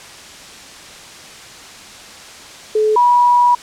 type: tone pair in turn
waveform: sine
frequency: 430.2 / 971.4 Hz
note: A4 / B5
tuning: -39 / -29 cents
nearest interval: octave + major second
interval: 1410 cents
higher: second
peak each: -11 / -8 dBFS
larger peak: second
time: 2.75-2.96 / 2.96-3.55 s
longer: second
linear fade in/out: 5 ms
effects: white hiss -36 dBFS RMS until 3.62 s + low-pass 7000 Hz 12 dB/octave

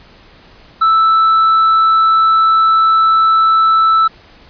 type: tone with tanh clipping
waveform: sine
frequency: 1318.5 Hz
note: E6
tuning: in tune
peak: -8 dBFS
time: 0.81-4.08 s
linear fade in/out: 10 ms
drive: 3 dB
effects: pink hiss -43 dBFS RMS until 4.49 s + resampled to 11025 Hz

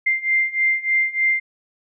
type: beating tone pair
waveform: sine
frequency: 2093 / 2096.3 Hz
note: C7 / C7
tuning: 0 / +3 cents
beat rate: 3.3 Hz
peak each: -21 / -19 dBFS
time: 0.06-1.4 s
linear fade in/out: 10 ms
effects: none

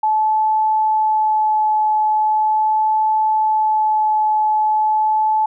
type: tone with vibrato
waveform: sine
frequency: 863 Hz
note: A5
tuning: 34 cents flat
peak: -13 dBFS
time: 0.03-5.46 s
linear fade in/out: 5 ms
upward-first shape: sine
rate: 0.4 Hz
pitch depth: 9 cents each way
effects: none

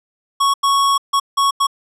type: tone bursts at uneven times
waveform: square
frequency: 1108.7 Hz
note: C#6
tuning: in tune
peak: -13 dBFS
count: 5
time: 0.4-0.54 / 0.63-0.98 / 1.13-1.2 / 1.37-1.51 / 1.6-1.67 s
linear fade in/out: 10 ms
effects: low-pass 11000 Hz 12 dB/octave

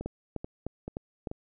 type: two click trains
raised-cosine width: 2 ms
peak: -20 / -23 dBFS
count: 5 / 4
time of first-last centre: 0.06-1.272 / 0.01-1.314 s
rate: 3.3 / 2.3 Hz
effects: none

